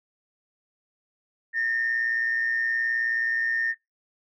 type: tone with amplitude modulation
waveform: sine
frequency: 1821 Hz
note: A#6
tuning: 41 cents flat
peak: -19 dBFS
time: 1.53-3.75 s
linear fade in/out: 50 ms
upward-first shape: sine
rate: 119 Hz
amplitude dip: 55%
effects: noise-tail reverb RT60 0.2 s tail -24 dB re dry + tanh soft clip ceiling -17 dBFS